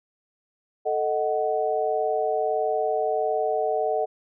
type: chord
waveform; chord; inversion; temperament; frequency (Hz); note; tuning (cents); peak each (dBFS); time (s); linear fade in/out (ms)
sine; D# diminished; second; equal with one note detuned; 440 / 622.3 / 743.8; A4 / D#5 / F#5; 0 / 0 / +9; -26; 0.85-4.06; 20
effects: none